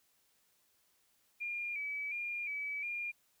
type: tone with vibrato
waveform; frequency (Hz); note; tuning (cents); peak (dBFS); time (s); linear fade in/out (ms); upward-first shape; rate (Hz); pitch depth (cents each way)
sine; 2349; D7; 0; -36; 1.4-3.12; 20; square; 1.4; 44
effects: white hiss -73 dBFS RMS until 3.4 s